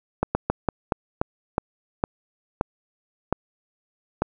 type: slowing click train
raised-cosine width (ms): 1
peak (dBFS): -6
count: 11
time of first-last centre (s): 0.23-4.22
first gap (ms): 120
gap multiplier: 1.25
effects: none